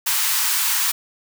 white high-pass noise, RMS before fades -20 dBFS, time 0.06-0.92 s, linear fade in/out 10 ms, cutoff 840 Hz, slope 96 dB/octave, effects none

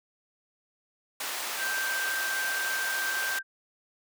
pink high-pass noise, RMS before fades -34 dBFS, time 1.2-3.39 s, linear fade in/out 5 ms, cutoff 830 Hz, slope 12 dB/octave
sine tone, 1568 Hz, G6, in tune, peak -29 dBFS, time 1.57-3.43 s, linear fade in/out 50 ms
effects none

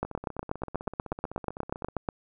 two click trains, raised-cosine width 1 ms, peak -24 / -14 dBFS, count 30 / 18, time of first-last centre 0.05-1.885 / 0.03-2.088 s, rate 15.8 / 8.26 Hz, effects none

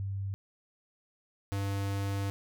sine / square tone pair in turn, 98 / 99.14 Hz, G2 / G2, 0 / +20 cents, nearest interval unison, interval 20 cents, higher second, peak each -32 / -31 dBFS, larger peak second, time 0-0.34 / 1.52-2.3 s, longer second, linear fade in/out 0 ms, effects none

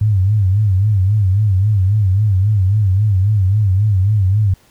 sine tone with vibrato, 100 Hz, G2, 35 cents sharp, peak -10 dBFS, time 0.01-4.54 s, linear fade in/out 5 ms, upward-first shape sine, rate 3.7 Hz, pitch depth 140 cents each way, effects pink hiss -52 dBFS RMS until 4.7 s

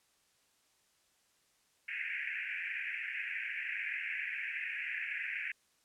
white band-pass noise, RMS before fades -39 dBFS, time 1.88-5.52 s, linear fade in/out 5 ms, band 1600 to 2600 Hz, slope 96 dB/octave, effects white hiss -72 dBFS RMS until 5.84 s + low-pass 10000 Hz 12 dB/octave

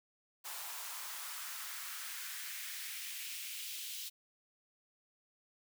white noise with high-pass filter sweep, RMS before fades -44 dBFS, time 0.44-4.1 s, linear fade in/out 20 ms, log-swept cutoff 800 to 3300 Hz, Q 1.9, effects none

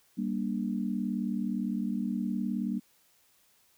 sine chord, G minor, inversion none, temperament just, 196 / 235.2 / 294 Hz, G3 / Bb3 / D4, 0 / +16 / +2 cents, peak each -32 / -32 / -37 dBFS, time 0.17-2.8 s, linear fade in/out 20 ms, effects white hiss -66 dBFS RMS until 3.77 s

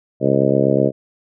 harmonic tone, 68.2 Hz, C#2, 28 cents flat, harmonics 2 / 3 / 4 / 5 / 6 / 7 / 8 / 9, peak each -21 / -21 / -21 / -21 / -21 / -21 / -21 / -21 dBFS, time 0.2-0.92 s, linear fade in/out 50 ms, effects none

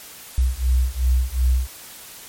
sine beating tone pair, 61.74 / 64.44 Hz, B1 / C2, 0 / -26 cents, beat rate 2.7 Hz, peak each -19 / -19 dBFS, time 0.38-1.67 s, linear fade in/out 0 ms, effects white hiss -40 dBFS RMS until 2.28 s + MP3 64 kbps

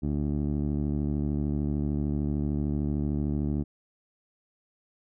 15% pulse tone with low-pass filter, 73.3 Hz, D2, 3 cents flat, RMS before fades -28 dBFS, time 0.02-3.64 s, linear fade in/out 20 ms, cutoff 330 Hz, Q 1.3, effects none

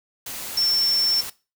sine tone in noise, 5410 Hz, E8, 44 cents sharp, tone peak -18 dBFS, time 0.57-1.21 s, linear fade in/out 5 ms, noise white, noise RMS -33 dBFS, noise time 0.26-1.3 s, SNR +12 dB, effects noise-tail reverb RT60 0.3 s tail -19 dB re dry

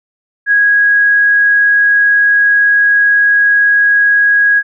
sine tone, 1653 Hz, G#6, 9 cents flat, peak -6 dBFS, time 0.46-4.63 s, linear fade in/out 50 ms, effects none

